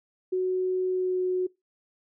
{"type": "tone with pitch glide", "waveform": "sine", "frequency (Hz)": [370, 367], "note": ["F#4", "F#4"], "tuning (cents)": [0, -14], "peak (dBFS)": -23, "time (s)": [0.32, 1.47], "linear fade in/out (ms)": 10, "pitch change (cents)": -14, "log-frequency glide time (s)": [0.89, 1.22], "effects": ["noise-tail reverb RT60 0.2 s tail -22 dB re dry"]}